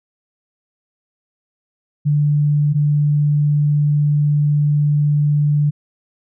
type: tone pair in turn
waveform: sine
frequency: 147.3 / 147.3 Hz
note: D3 / D3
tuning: +6 / +6 cents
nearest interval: unison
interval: 0 cents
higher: neither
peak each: -12 dBFS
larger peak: neither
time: 2.05-2.74 / 2.74-5.71 s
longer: second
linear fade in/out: 20 ms
effects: none